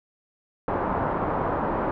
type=low-pass noise; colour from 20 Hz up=white; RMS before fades=-26 dBFS; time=0.68-1.91 s; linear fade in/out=0 ms; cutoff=1100 Hz; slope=24 dB/octave; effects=none